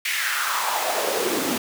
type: noise with high-pass filter sweep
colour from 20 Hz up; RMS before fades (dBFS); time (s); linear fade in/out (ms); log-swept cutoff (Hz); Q
pink; -24; 0.05-1.58; 5; 2300 to 240; 3.5
effects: none